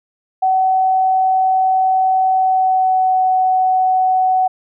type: tone with pitch glide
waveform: sine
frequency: 755 to 747.6 Hz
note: F#5 to F#5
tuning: +35 to +18 cents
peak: -11 dBFS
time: 0.42-4.48 s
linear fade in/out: 10 ms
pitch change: -17 cents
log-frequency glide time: 2.32-3.26 s
effects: none